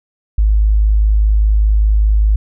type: tone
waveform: sine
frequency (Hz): 52.5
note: G#1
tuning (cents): +19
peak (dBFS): -8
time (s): 0.38-2.36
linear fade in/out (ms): 5
effects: none